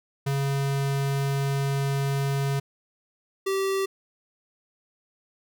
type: tone pair in turn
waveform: square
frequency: 138.5 / 387.7 Hz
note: C#3 / G4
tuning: -1 / -19 cents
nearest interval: octave + tritone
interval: 1782 cents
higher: second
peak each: -24 dBFS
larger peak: neither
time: 0.26-2.6 / 3.46-3.86 s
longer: first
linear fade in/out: 10 ms
effects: none